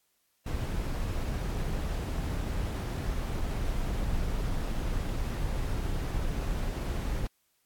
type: noise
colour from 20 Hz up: brown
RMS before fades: -31 dBFS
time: 0.46-7.27 s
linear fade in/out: 5 ms
effects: white hiss -73 dBFS RMS until 7.65 s + AAC 64 kbps